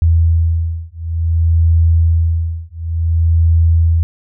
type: beating tone pair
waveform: sine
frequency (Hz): 82.3 / 82.86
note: E2 / E2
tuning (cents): -2 / +9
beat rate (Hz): 0.56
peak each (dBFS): -13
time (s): 0.02-4.03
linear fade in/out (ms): 0
effects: none